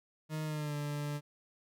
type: tone with pitch glide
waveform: 40% pulse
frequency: 155.3 to 146.58 Hz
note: D#3 to D3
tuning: -3 to -3 cents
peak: -34 dBFS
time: 0.29-1.21 s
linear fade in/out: 50 ms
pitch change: -100 cents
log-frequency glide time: 0.44-0.75 s
effects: none